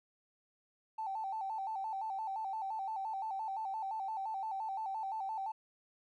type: tone with vibrato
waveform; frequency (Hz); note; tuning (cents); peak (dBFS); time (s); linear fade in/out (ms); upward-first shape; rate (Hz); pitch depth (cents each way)
triangle; 826; G#5; -10; -32; 0.98-5.52; 10; square; 5.8; 110
effects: tanh soft clip ceiling -34 dBFS